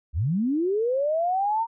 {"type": "linear sweep", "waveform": "sine", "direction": "up", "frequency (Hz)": [60.6, 932.3], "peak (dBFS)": -21, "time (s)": [0.13, 1.67], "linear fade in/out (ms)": 50, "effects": []}